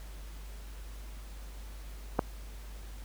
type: clicks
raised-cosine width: 1 ms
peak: -27 / -11 dBFS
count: 2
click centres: 2.188 / 2.192 s
effects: added 50 Hz sine -42 dBFS peak until 3.04 s + pink hiss -54 dBFS RMS until 3.04 s